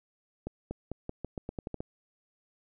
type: accelerating click train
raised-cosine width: 2 ms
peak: -22 dBFS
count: 11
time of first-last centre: 0.47-1.805 s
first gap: 240 ms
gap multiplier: 0.86
effects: none